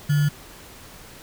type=tone with sample-and-hold; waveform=sine; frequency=147.2 Hz; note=D3; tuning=4 cents sharp; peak=-16 dBFS; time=0.09-0.29 s; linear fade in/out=10 ms; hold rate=1575 Hz; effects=pink hiss -44 dBFS RMS until 1.22 s